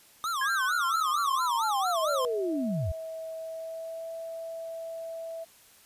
square tone with vibrato, 1200 Hz, D6, 37 cents sharp, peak -29 dBFS, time 0.24-2.25 s, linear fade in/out 0 ms, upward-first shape sine, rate 4.4 Hz, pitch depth 250 cents each way
sine linear sweep, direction down, 1665 to 65.41 Hz, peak -27 dBFS, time 0.41-2.92 s, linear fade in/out 5 ms
sine tone with pitch glide, 647 to 658.3 Hz, E5 to E5, -32 to -3 cents, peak -35 dBFS, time 1.97-5.45 s, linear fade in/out 20 ms, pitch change +29 cents, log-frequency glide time 3.36-4.12 s
effects white hiss -57 dBFS RMS until 5.85 s + resampled to 32000 Hz

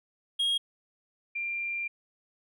triangle / sine tone pair in turn, 3267 / 2381 Hz, G#7 / D7, -29 / +23 cents, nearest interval perfect fourth, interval 548 cents, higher first, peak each -23 / -30 dBFS, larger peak first, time 0.39-0.58 / 1.35-1.88 s, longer second, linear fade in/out 10 ms, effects none

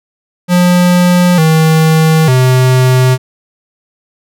square tone with pitch steps, 178 / 159.1 / 128.4 Hz, F3 / D#3 / C3, +33 / +39 / -32 cents, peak -6 dBFS, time 0.48-3.18 s, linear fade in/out 50 ms, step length 900 ms, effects none

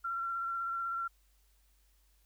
sine tone with vibrato, 1364 Hz, F6, 41 cents flat, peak -33 dBFS, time 0.04-1.08 s, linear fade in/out 10 ms, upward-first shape square, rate 16 Hz, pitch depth 14 cents each way, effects added 50 Hz sine -66 dBFS peak until 2.25 s + white hiss -73 dBFS RMS until 2.25 s

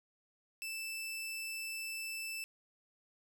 sawtooth tone, 2644 Hz, E7, 5 cents sharp, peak -36 dBFS, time 0.62-2.44 s, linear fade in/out 0 ms, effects none

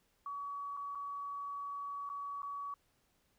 sine tone with dropouts, 1133 Hz, C#6, 37 cents sharp, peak -39 dBFS, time 0.26-2.74 s, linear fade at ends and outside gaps 2 ms, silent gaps 0.768-0.772 / 0.95-0.954 / 2.092-2.099 / 2.42-2.43 s, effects pink hiss -75 dBFS RMS until 3.38 s

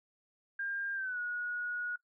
sine tone with pitch glide, 1603 to 1453.1 Hz, G6 to F#6, +38 to -32 cents, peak -34 dBFS, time 0.59-1.96 s, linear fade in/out 5 ms, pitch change -170 cents, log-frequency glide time 0.94-1.19 s, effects noise-tail reverb RT60 0.1 s tail -20 dB re dry

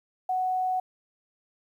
sine tone, 742 Hz, F#5, 5 cents sharp, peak -24 dBFS, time 0.29-0.8 s, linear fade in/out 5 ms, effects 10-bit

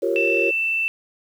sine chord, G half-diminished seventh, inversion third, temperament equal with one note detuned, 349.2 / 392 / 466.2 / 548.6 Hz, F4 / G4 / Bb4 / Db5, 0 / 0 / 0 / -18 cents, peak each -24 dBFS, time 0.02-0.51 s, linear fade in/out 10 ms
sine tone, 2666 Hz, E7, 19 cents sharp, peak -19 dBFS, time 0.16-0.88 s, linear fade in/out 0 ms
effects tanh soft clip ceiling -7 dBFS + 8-bit

